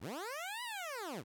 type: linear two-way sweep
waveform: 15% pulse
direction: up then down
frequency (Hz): 54.8 to 1002 to 82.1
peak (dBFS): -34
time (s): 0-1.24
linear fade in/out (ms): 50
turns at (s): 0.63
effects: none